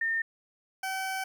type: tone pair in turn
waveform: sine / 20% pulse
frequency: 1817 / 764 Hz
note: A#6 / G5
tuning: -45 / -45 cents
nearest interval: octave + minor third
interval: 1500 cents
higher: first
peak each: -26 dBFS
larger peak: neither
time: 0.01-0.22 / 0.83-1.24 s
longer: second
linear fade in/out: 5 ms
effects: 11-bit